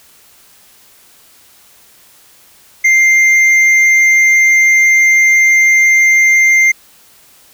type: tone with hard clipping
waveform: triangle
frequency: 2098 Hz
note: C7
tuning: 4 cents sharp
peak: -7 dBFS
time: 2.84-6.72 s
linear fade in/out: 10 ms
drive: 8 dB
effects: white hiss -45 dBFS RMS until 7.53 s